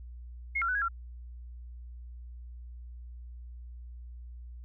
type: tone with pitch steps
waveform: sine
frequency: 2158 / 1371 / 1496 / 1649 / 1367 Hz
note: C#7 / F6 / F#6 / G#6 / F6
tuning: -47 / -32 / +19 / -13 / -37 cents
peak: -27 dBFS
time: 0.55-0.885 s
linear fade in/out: 10 ms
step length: 67 ms
effects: added 60 Hz sine -42 dBFS peak until 4.64 s